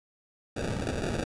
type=noise with sample-and-hold; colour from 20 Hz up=violet; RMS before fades=-31 dBFS; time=0.56-1.24 s; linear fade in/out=5 ms; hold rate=1050 Hz; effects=resampled to 22050 Hz